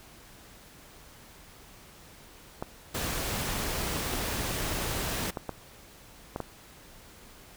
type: clicks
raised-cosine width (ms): 1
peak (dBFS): -18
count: 6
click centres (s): 2.625 / 4.137 / 5.372 / 5.493 / 6.361 / 6.403
type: noise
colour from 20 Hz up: pink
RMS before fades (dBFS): -32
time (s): 2.94-5.31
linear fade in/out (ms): 10
effects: pink hiss -52 dBFS RMS until 7.56 s